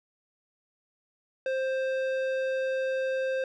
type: tone with low-pass filter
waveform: square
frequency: 526 Hz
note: C5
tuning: 9 cents sharp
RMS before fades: -29 dBFS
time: 1.46-3.44 s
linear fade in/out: 2 ms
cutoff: 2500 Hz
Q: 0.72
effects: none